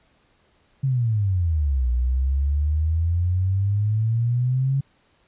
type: exponential two-way sweep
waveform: sine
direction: down then up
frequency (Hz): 138.5 to 59.9 to 138.5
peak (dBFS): -18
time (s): 0.83-4.81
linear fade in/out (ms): 10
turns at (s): 1.9
effects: pink hiss -62 dBFS RMS until 5.27 s + resampled to 8000 Hz